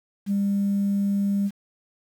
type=tone; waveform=sine; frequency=200 Hz; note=G3; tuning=35 cents sharp; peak=-19 dBFS; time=0.26-1.51 s; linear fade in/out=50 ms; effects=tanh soft clip ceiling -16 dBFS + 8-bit